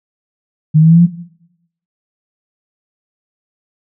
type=linear sweep; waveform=sine; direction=up; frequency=151.7 to 176.8 Hz; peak=-4 dBFS; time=0.74-1.07 s; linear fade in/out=20 ms; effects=noise-tail reverb RT60 0.8 s tail -17 dB re dry